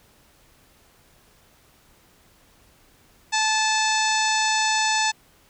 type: harmonic tone with a mistuned harmonic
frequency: 870 Hz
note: A5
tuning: 20 cents flat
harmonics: 1 / 2 / 3 / 4 / 5 / 6 / 7 / 8 / 9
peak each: -23 / -26 / -28 / -29 / -30 / -31 / -31 / -32 / -33 dBFS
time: 3.32-5.12 s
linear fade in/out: 20 ms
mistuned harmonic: 4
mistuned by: +47 cents
effects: pink hiss -57 dBFS RMS until 5.49 s